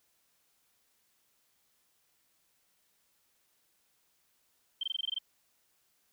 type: tone bursts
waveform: sine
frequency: 3136 Hz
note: G7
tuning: in tune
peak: -30 dBFS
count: 9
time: 4.81-5.186 s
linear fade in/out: 5 ms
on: 24 ms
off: 20 ms
effects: white hiss -73 dBFS RMS until 6.12 s